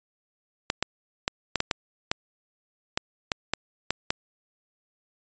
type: clicks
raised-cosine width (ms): 0.2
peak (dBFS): -6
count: 12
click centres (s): 0.701 / 0.826 / 1.279 / 1.557 / 1.604 / 1.712 / 2.115 / 2.975 / 3.318 / 3.536 / 3.906 / 4.105
effects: resampled to 16000 Hz